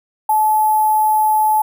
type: tone with sample-and-hold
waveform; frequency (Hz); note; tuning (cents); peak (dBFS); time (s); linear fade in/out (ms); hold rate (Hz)
sine; 861; A5; -38; -11; 0.29-1.62; 5; 11025
effects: none